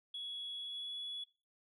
sine tone with pitch glide, 3362 to 3391 Hz, G#7 to G#7, +20 to +35 cents, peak -39 dBFS, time 0.14-1.24 s, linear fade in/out 5 ms, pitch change +15 cents, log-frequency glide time 0.56-0.94 s, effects noise-tail reverb RT60 0.3 s tail -18 dB re dry + tanh soft clip ceiling -37 dBFS

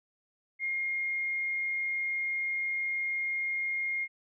sine tone, 2133 Hz, C7, 33 cents sharp, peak -29 dBFS, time 0.59-4.08 s, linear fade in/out 50 ms, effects none

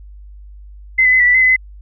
sine tone with pitch steps, 2056 / 2006 / 2036 / 1957 / 1973 / 2049 / 2019 / 2038 Hz, C7 / B6 / C7 / B6 / B6 / C7 / B6 / C7, -31 / +26 / -48 / -16 / -2 / -37 / +38 / -46 cents, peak -8 dBFS, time 0.98-1.564 s, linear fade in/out 10 ms, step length 73 ms, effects added 50 Hz sine -34 dBFS peak until 1.81 s

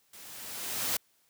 white noise with level ramp, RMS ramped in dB -50 to -29 dBFS, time 0.13-0.97 s, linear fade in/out 5 ms, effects white hiss -69 dBFS RMS until 1.29 s + high-pass 80 Hz 12 dB/octave

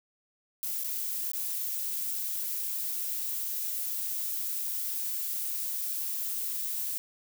violet noise with dropouts, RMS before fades -33 dBFS, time 0.63-6.98 s, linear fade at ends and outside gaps 0 ms, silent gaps 0.837-0.844 / 1.317-1.334 s, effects none

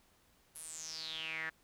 sawtooth tone with band-pass filter sweep, 160 Hz, D#3, 49 cents sharp, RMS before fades -43 dBFS, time 0.55-1.5 s, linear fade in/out 10 ms, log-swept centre 11000 to 1700 Hz, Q 7.8, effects pink hiss -69 dBFS RMS until 1.63 s

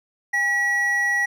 triangle tone pair together, 810 / 1926.5 Hz, G#5 / B6, -43 / -44 cents, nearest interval octave + minor third, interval 1499 cents, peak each -28 / -17 dBFS, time 0.33-1.26 s, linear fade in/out 10 ms, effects none

